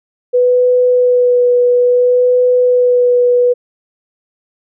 sine tone with vibrato, 493.9 Hz, B4, in tune, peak -7 dBFS, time 0.33-3.54 s, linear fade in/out 20 ms, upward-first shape sine, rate 0.59 Hz, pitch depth 14 cents each way, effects none

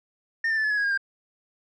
sine tone with pitch steps, 1819 / 1784.7 / 1751 / 1717.9 / 1685.5 / 1653.6 / 1622.4 / 1591.8 Hz, A#6 / A6 / A6 / A6 / G#6 / G#6 / G#6 / G6, -43 / +24 / -9 / -42 / +25 / -8 / -41 / +26 cents, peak -19 dBFS, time 0.44-0.976 s, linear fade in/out 5 ms, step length 67 ms, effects tanh soft clip ceiling -21 dBFS

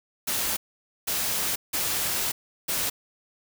white noise bursts at uneven times, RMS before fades -27 dBFS, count 4, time 0.27-0.57 / 1.07-1.56 / 1.73-2.32 / 2.68-2.9 s, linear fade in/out 10 ms, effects none

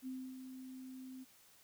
sine tone with ADSR envelope, 259.2 Hz, C4, 16 cents flat, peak -40 dBFS, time 0.02-1.25 s, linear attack 49 ms, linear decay 280 ms, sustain -7 dB, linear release 26 ms, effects white hiss -65 dBFS RMS until 1.63 s

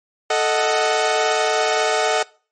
sawtooth chord, D# diminished, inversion second, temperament equal, 440 / 622.3 / 740 Hz, A4 / D#5 / F#5, 0 / 0 / 0 cents, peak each -17 dBFS, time 0.3-2.23 s, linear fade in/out 5 ms, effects noise-tail reverb RT60 0.4 s tail -23 dB re dry + MP3 32 kbps

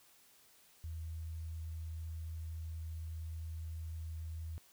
sine tone, 80.8 Hz, E2, 34 cents flat, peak -40 dBFS, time 0.84-4.58 s, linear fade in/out 0 ms, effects white hiss -65 dBFS RMS until 4.72 s

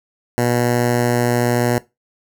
10% pulse tone with notch filter, 120.9 Hz, B2, 36 cents flat, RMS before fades -17 dBFS, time 0.38-1.78 s, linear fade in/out 0 ms, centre 3400 Hz, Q 1.3, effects noise-tail reverb RT60 0.2 s tail -18 dB re dry

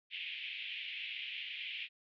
white band-pass noise, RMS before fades -43 dBFS, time 0.1-1.89 s, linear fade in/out 50 ms, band 2200 to 3200 Hz, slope 48 dB/octave, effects none

